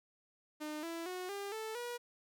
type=tone with pitch steps; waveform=sawtooth; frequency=303.7 / 333.1 / 365.4 / 400.7 / 439.5 / 482.1 Hz; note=D#4 / E4 / F#4 / G4 / A4 / B4; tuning=-42 / +18 / -22 / +38 / -2 / -42 cents; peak=-36 dBFS; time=0.6-1.98 s; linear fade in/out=20 ms; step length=230 ms; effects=none